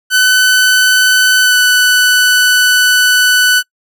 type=tone with pitch glide; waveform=sawtooth; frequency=1507 to 1493.1 Hz; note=F#6 to F#6; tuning=+31 to +15 cents; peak=-3 dBFS; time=0.1-3.63 s; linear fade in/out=50 ms; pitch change=-16 cents; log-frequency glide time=1.42-1.55 s; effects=noise-tail reverb RT60 0.1 s tail -25 dB re dry